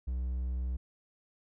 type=tone with hard clipping; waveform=triangle; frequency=63.2 Hz; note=B1; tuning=41 cents sharp; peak=-32 dBFS; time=0.07-0.77 s; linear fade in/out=10 ms; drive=6 dB; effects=none